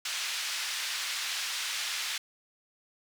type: band-pass noise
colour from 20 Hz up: white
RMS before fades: -34 dBFS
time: 0.05-2.18 s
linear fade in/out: 5 ms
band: 1600 to 4900 Hz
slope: 12 dB/octave
effects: none